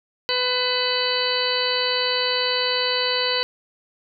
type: harmonic tone with a mistuned harmonic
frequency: 500 Hz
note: B4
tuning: 21 cents sharp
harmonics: 1 / 2 / 3 / 4 / 5 / 6 / 8 / 9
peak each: -26 / -29 / -31 / -30 / -32 / -27 / -26 / -27 dBFS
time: 0.29-3.43 s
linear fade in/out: 0 ms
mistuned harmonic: 5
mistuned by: +42 cents
effects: none